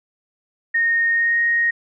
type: tone with pitch glide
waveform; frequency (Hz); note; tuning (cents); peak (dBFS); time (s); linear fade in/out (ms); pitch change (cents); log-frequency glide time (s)
sine; 1849 to 1868.3; A#6 to A#6; -15 to +3; -15; 0.74-1.71; 10; +18; 1.11-1.41
effects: none